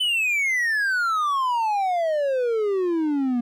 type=exponential sweep; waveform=triangle; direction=down; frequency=3050 to 236 Hz; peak=-18 dBFS; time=0-3.41 s; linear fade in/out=10 ms; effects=none